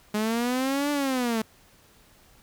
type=linear two-way sweep; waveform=sawtooth; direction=up then down; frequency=208.1 to 293.7 to 216.5 Hz; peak=-20 dBFS; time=0.14-1.42 s; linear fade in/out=5 ms; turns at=0.91 s; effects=pink hiss -57 dBFS RMS until 2.42 s